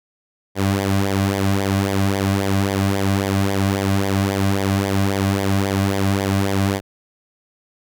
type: tone with flanger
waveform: sawtooth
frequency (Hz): 98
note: G2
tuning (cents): 0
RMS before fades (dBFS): -19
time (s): 0.55-6.81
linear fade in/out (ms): 50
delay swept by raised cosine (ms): 0.72 to 2.32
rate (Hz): 3.7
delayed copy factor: -0.75
effects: none